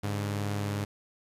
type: tone pair together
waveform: sawtooth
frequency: 102.06 / 143.3 Hz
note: G#2 / D3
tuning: -30 / -42 cents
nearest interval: tritone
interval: 588 cents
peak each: -26 / -35 dBFS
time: 0.03-0.85 s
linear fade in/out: 10 ms
effects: resampled to 32000 Hz + 10-bit